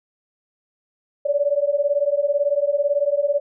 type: beating tone pair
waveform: sine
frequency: 565 / 583 Hz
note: C#5 / D5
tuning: +33 / -13 cents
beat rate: 18 Hz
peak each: -20 dBFS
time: 1.25-3.4 s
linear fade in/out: 10 ms
effects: none